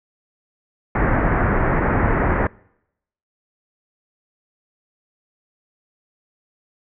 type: low-pass noise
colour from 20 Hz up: pink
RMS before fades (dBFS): -18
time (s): 0.95-2.47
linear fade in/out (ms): 2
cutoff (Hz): 2000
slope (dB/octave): 48
effects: noise-tail reverb RT60 0.8 s tail -25 dB re dry